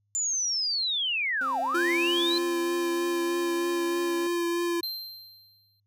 sine linear two-way sweep, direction down then up, 7180 to 661 to 4157 Hz, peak -25 dBFS, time 0.15-2.38 s, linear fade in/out 0 ms, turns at 1.6 s
25% pulse tone with pitch glide, 264.4 to 274 Hz, C4 to C#4, +18 to -20 cents, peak -35 dBFS, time 1.41-4.27 s, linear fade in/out 2 ms, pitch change +62 cents, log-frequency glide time 2.62-4.08 s
square tone with vibrato, 343.7 Hz, F4, 28 cents flat, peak -26 dBFS, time 1.74-4.81 s, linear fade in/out 10 ms, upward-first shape triangle, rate 3.2 Hz, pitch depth 16 cents each way
square tone with exponential decay, 4142 Hz, C8, 18 cents flat, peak -29 dBFS, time 4.83-5.8 s, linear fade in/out 2 ms, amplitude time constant 210 ms
effects added 102 Hz sine -70 dBFS peak until 5.86 s

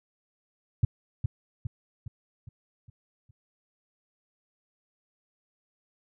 sine tone with echo, 110 Hz, A2, in tune, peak -15 dBFS, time 0.83-0.85 s, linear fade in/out 5 ms, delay 410 ms, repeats 6, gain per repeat -6 dB, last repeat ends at 3.31 s, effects tanh soft clip ceiling -11 dBFS

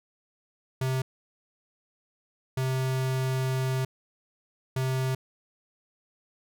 square tone bursts at uneven times, 130.81 Hz, C3, in tune, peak -26 dBFS, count 3, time 0.81-1.02 / 2.57-3.85 / 4.76-5.15 s, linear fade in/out 5 ms, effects none

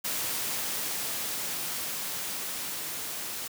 white noise with level ramp, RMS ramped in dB -31 to -36 dBFS, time 0.04-3.48 s, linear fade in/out 10 ms, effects high-pass 100 Hz 12 dB/octave

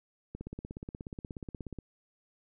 click train, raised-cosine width 3 ms, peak -27 dBFS, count 25, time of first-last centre 0.35-1.787 s, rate 16.7 Hz, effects none

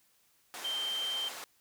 pink band-pass noise, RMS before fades -44 dBFS, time 0.54-1.44 s, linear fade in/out 0 ms, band 610 to 13000 Hz, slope 12 dB/octave
sine tone, 3136 Hz, G7, in tune, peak -32 dBFS, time 0.64-1.29 s, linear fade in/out 10 ms
effects white hiss -69 dBFS RMS until 1.6 s

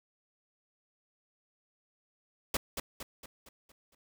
pink noise with echo, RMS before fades -30 dBFS, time 2.54-2.57 s, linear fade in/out 5 ms, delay 230 ms, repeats 6, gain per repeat -6 dB, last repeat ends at 3.95 s, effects none

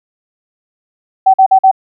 sine tone bursts, 765 Hz, G5, 42 cents flat, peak -3 dBFS, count 4, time 1.26-1.714 s, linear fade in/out 10 ms, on 79 ms, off 46 ms, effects none

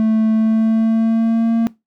triangle tone with pitch glide, 220 to 228.7 Hz, A3 to A#3, 0 to -33 cents, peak -10 dBFS, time 0-1.67 s, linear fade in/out 0 ms, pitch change +67 cents, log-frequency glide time 0.33-1.55 s, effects noise-tail reverb RT60 0.2 s tail -20 dB re dry

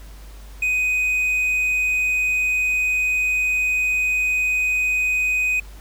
triangle tone, 2500 Hz, D#7, 8 cents sharp, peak -16 dBFS, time 0.62-5.6 s, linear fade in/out 5 ms, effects added 50 Hz sine -37 dBFS peak until 5.8 s + pink hiss -48 dBFS RMS until 5.8 s

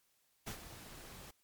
pink noise with ADSR envelope, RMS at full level -42 dBFS, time 0.46-1.31 s, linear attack 17 ms, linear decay 100 ms, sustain -10 dB, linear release 7 ms, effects white hiss -75 dBFS RMS until 1.43 s + MP3 96 kbps

